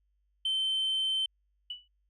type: tone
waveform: sine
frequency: 3091 Hz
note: G7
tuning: 25 cents flat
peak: -25 dBFS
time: 0.45-1.26 s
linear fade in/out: 5 ms
type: tone with exponential decay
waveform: sine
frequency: 2960 Hz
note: F#7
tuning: in tune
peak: -32 dBFS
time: 1.7-1.88 s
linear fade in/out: 5 ms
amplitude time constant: 38 ms
effects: tanh soft clip ceiling -25 dBFS + added 50 Hz sine -70 dBFS peak until 2.09 s